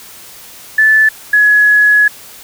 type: tone pair in turn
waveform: sine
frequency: 1746 / 1687.5 Hz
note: A6 / G#6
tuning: -14 / +27 cents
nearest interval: minor second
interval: 59 cents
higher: first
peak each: -5 dBFS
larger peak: neither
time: 0.78-1.09 / 1.33-2.08 s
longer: second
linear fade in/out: 5 ms
effects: white hiss -35 dBFS RMS until 2.43 s